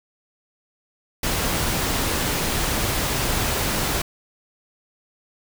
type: noise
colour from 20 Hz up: pink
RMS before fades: -23 dBFS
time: 1.23-4.02 s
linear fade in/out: 5 ms
effects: none